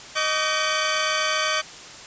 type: tone cluster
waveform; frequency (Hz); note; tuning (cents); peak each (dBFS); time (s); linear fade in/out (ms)
15% pulse; 621 / 1145 / 1536; D#5 / D6 / G6; -3 / -44 / -36; -19; 0.15-1.62; 20
effects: white hiss -40 dBFS RMS until 2.06 s + resampled to 16000 Hz